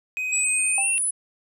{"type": "tone with pitch glide", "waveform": "triangle", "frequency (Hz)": [2512, 2708], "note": ["D#7", "E7"], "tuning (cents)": [16, 46], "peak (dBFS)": -23, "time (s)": [0.17, 0.98], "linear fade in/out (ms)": 0, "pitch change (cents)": 130, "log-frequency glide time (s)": [0.75, 0.85]}
{"type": "linear sweep", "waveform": "sine", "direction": "up", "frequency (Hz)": [7680, 10170], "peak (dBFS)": -21, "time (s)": [0.32, 1.11], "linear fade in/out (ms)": 10}
{"type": "tone with exponential decay", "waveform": "sine", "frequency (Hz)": 784, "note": "G5", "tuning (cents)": 0, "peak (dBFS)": -25, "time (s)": [0.78, 0.98], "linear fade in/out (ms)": 1, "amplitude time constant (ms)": 42}
{"effects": []}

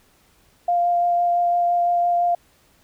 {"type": "tone with vibrato", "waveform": "sine", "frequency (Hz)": 698.5, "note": "F5", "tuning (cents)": 0, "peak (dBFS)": -16, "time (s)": [0.68, 2.35], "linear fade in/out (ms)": 5, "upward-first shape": "sine", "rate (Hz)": 5.9, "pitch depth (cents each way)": 9, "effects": ["pink hiss -58 dBFS RMS until 2.83 s"]}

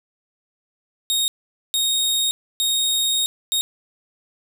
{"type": "tone bursts at uneven times", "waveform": "sawtooth", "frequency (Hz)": 3729, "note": "A#7", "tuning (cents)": 0, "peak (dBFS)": -15, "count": 4, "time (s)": [[1.1, 1.28], [1.74, 2.31], [2.6, 3.26], [3.52, 3.61]], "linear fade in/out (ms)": 0, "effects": ["7-bit"]}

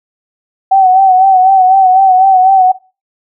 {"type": "tone with vibrato", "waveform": "sine", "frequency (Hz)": 757, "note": "F#5", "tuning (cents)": 39, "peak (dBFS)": -3, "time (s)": [0.71, 2.72], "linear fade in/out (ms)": 10, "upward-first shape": "sine", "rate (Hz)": 4, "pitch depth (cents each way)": 51, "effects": ["noise-tail reverb RT60 0.3 s tail -17 dB re dry"]}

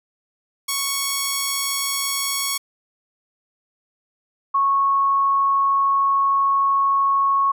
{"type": "tone pair in turn", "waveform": ["5% pulse", "sine"], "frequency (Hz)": [1108.7, 1101.7], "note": ["C#6", "C#6"], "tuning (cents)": [0, -11], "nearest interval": "unison", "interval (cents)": 11, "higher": "first", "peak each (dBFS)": [-9, -15], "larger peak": "first", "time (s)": [[0.68, 2.58], [4.54, 7.52]], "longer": "second", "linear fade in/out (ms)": 10, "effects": []}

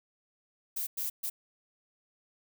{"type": "noise bursts at uneven times", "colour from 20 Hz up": "violet", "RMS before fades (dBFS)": -34, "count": 3, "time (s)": [[0.76, 0.87], [0.97, 1.1], [1.23, 1.3]], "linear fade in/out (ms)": 10, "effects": []}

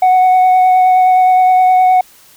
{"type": "tone with vibrato", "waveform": "sine", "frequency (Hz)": 740, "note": "F#5", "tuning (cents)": 0, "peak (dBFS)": -3, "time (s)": [0.02, 2.01], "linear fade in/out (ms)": 5, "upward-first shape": "triangle", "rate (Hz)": 9.6, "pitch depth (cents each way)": 14, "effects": ["tanh soft clip ceiling -5 dBFS", "white hiss -44 dBFS RMS until 2.36 s"]}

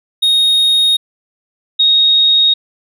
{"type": "tone pair in turn", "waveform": ["triangle", "sine"], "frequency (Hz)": [3729, 3745], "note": ["A#7", "A#7"], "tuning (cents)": [0, 7], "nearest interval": "unison", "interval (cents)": 7, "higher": "second", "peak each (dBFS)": -7, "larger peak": "neither", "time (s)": [[0.22, 0.97], [1.79, 2.54]], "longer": "neither", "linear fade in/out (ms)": 10, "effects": []}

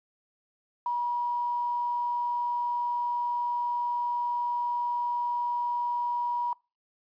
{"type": "tone with quantisation", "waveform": "sine", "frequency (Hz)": 963, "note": "B5", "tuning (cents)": -44, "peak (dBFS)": -26, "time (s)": [0.86, 6.53], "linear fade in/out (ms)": 2, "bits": 9, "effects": ["noise-tail reverb RT60 0.3 s tail -25 dB re dry", "resampled to 11025 Hz"]}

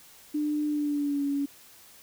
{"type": "tone with pitch glide", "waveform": "sine", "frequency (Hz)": [298.7, 282.1], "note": ["D4", "C#4"], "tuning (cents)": [29, 30], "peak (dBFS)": -25, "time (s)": [0.34, 1.46], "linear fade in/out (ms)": 10, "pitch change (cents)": -99, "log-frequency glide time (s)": [0.68, 1.24], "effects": ["white hiss -53 dBFS RMS until 2.02 s"]}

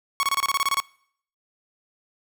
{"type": "tone bursts", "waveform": "sawtooth", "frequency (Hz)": 1108.7, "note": "C#6", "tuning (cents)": 0, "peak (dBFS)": -16, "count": 11, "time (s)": [0.2, 0.801], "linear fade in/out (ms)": 0, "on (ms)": 31, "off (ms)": 26, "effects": ["noise-tail reverb RT60 0.6 s tail -23 dB re dry"]}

